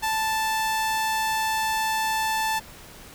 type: tone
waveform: sawtooth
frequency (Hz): 880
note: A5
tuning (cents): 0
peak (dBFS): -19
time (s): 0.02-2.6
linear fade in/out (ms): 20
effects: pink hiss -45 dBFS RMS until 3.14 s